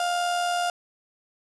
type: tone with amplitude modulation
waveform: 35% pulse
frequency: 704 Hz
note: F5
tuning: 14 cents sharp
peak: -20 dBFS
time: 0-0.7 s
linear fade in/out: 2 ms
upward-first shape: sine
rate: 80.5 Hz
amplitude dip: 35%
effects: resampled to 24000 Hz + 10-bit